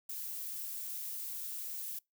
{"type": "noise", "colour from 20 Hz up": "violet", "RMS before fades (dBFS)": -41, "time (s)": [0.09, 1.99], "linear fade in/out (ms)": 5, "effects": ["noise-tail reverb RT60 0.2 s tail -26 dB re dry"]}